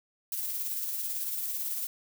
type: noise with tremolo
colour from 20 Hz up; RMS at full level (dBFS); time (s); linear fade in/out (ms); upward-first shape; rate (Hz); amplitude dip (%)
violet; -32; 0.32-1.87; 2; sine; 18; 35
effects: none